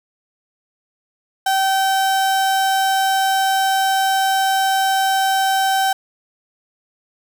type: tone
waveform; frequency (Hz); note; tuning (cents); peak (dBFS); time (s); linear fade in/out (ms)
35% pulse; 772; G5; -27; -13; 1.46-5.93; 5
effects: none